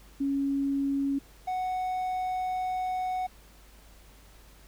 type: tone pair in turn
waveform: sine / triangle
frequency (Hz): 277.2 / 740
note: C#4 / F#5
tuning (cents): 0 / 0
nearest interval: octave + perfect fourth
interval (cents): 1700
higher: second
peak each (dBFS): -25 / -26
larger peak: first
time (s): 0.2-1.19 / 1.47-3.27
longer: second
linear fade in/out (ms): 10
effects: added 50 Hz sine -53 dBFS peak until 4.67 s + pink hiss -57 dBFS RMS until 4.67 s